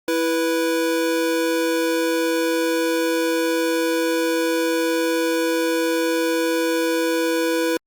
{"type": "tone pair together", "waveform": "square", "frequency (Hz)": [329.9, 490.7], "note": ["E4", "B4"], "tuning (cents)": [1, -11], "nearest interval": "perfect fifth", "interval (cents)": 688, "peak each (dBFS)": -22, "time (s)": [0.08, 7.77], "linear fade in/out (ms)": 2, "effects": ["Opus 48 kbps"]}